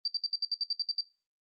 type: tone bursts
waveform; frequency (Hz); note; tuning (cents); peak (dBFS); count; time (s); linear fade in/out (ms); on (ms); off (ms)
sine; 4668; D8; -11; -27; 11; 0.05-1.008; 2; 28; 65
effects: noise-tail reverb RT60 0.3 s tail -19 dB re dry + Opus 32 kbps